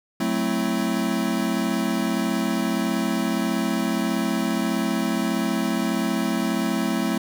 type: chord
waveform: square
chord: F# half-diminished seventh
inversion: none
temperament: equal with one note detuned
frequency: 185 / 220 / 261.6 / 331.7 Hz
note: F#3 / A3 / C4 / E4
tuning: 0 / 0 / 0 / +11 cents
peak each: -29 / -26 / -28 / -29 dBFS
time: 0.2-7.18 s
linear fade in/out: 5 ms
effects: none